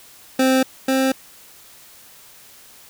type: tone pair in turn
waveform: 25% pulse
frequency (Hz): 261.6 / 264.6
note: C4 / C4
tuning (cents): 0 / +20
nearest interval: unison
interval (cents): 20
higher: second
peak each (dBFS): -10 / -12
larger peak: first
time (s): 0.39-0.63 / 0.88-1.12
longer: neither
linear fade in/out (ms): 5
effects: white hiss -46 dBFS RMS until 2.89 s